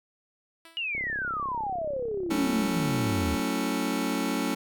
5% pulse tone with exponential decay, 329.6 Hz, E4, in tune, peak -34 dBFS, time 0.65-0.99 s, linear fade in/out 1 ms, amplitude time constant 73 ms
sine exponential sweep, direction down, 2923 to 73.9 Hz, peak -28 dBFS, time 0.77-3.35 s, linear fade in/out 0 ms
click train, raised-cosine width 2 ms, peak -29 dBFS, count 83, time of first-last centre 0.95-3.398 s, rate 33.5 Hz
sawtooth chord, F# minor seventh, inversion none, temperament just, 185 / 222 / 277.5 / 333 Hz, F#3 / A3 / C#4 / E4, 0 / +16 / +2 / +18 cents, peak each -30 / -27 / -25 / -30 dBFS, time 2.3-4.55 s, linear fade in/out 10 ms
effects none

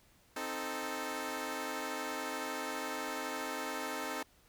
10% pulse chord, A diminished, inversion first, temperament equal, 261.6 / 311.1 / 440 Hz, C4 / Eb4 / A4, 0 / 0 / 0 cents, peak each -33 dBFS, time 0.36-4.23 s, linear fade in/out 5 ms, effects pink hiss -66 dBFS RMS until 4.48 s

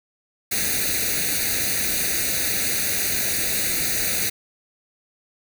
white noise with comb filter, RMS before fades -23 dBFS, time 0.51-4.3 s, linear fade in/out 10 ms, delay 0.47 ms, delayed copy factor +0.9, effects none

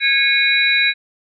sine tone cluster, 1648 / 2187 / 2452 / 3901 Hz, G#6 / C#7 / D#7 / B7, -14 / -24 / -26 / -22 cents, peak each -18 dBFS, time 0-0.94 s, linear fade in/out 50 ms, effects none

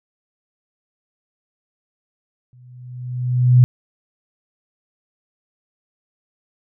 sine tone with exponential growth, 124.7 Hz, B2, 17 cents sharp, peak -5 dBFS, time 2.53-3.64 s, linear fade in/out 0 ms, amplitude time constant 240 ms, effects none

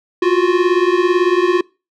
square beating tone pair, 349.2 / 367.2 Hz, F4 / F#4, 0 / -13 cents, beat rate 18 Hz, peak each -15 dBFS, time 0.22-1.61 s, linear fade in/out 5 ms, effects noise-tail reverb RT60 0.3 s tail -25 dB re dry + low-pass 3000 Hz 12 dB/octave

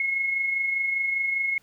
sine tone with amplitude modulation, 2170 Hz, C#7, 37 cents flat, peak -21 dBFS, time 0-1.58 s, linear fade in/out 2 ms, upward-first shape sine, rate 25 Hz, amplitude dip 40%, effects pink hiss -62 dBFS RMS until 1.62 s

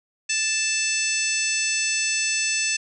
harmonic tone, 880 Hz, A5, in tune, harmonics 2 / 3 / 4 / 5 / 6 / 7 / 8 / 9, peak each -33 / -25 / -36 / -33 / -30 / -28 / -38 / -28 dBFS, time 0.29-2.77 s, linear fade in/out 10 ms, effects none

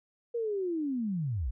sine linear sweep, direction down, 479.9 to 48.44 Hz, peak -29 dBFS, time 0.34-1.51 s, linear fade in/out 10 ms, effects none

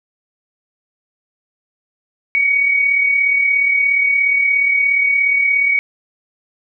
sine tone pair together, 2211 / 2248 Hz, C#7 / C#7, -5 / +24 cents, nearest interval unison, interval 29 cents, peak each -22 / -12 dBFS, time 2.35-5.79 s, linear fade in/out 0 ms, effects none

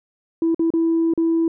sine tone with dropouts, 329.6 Hz, E4, in tune, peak -14 dBFS, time 0.42-1.48 s, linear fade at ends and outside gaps 2 ms, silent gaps 0.546-0.594 / 0.704-0.737 / 1.137-1.176 s, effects tanh soft clip ceiling -12 dBFS

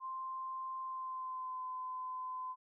sine tone with pitch glide, 1046.5 to 1022.6 Hz, C6 to C6, 0 to -40 cents, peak -39 dBFS, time 0-2.56 s, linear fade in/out 50 ms, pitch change -40 cents, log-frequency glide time 0.81-1.64 s, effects none

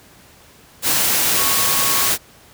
sine tone in noise, 1106 Hz, C#6, 4 cents flat, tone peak -26 dBFS, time 1.34-2.11 s, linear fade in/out 50 ms, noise white, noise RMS -17 dBFS, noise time 0.82-2.18 s, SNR -12 dB, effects pink hiss -47 dBFS RMS until 2.53 s + high-pass 60 Hz 12 dB/octave

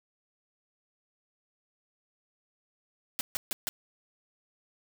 white noise bursts, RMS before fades -32 dBFS, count 4, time 3.19-3.69 s, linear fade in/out 0 ms, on 20 ms, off 140 ms, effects none

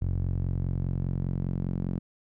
sawtooth tone with band-pass filter sweep, 44.97 Hz, F#1, 49 cents flat, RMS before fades -29 dBFS, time 0.01-1.99 s, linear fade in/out 10 ms, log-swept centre 97 to 180 Hz, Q 1.7, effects none

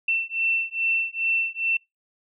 sine beating tone pair, 2687 / 2689.4 Hz, E7 / E7, +33 / +34 cents, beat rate 2.4 Hz, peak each -25 dBFS, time 0.08-1.77 s, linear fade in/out 5 ms, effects noise-tail reverb RT60 0.2 s tail -26 dB re dry

